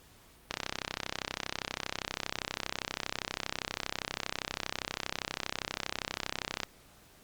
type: click train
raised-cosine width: 0.2 ms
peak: -14 dBFS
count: 200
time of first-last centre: 0.51-6.633 s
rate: 32.5 Hz
effects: pink hiss -59 dBFS RMS until 7.23 s + Opus 48 kbps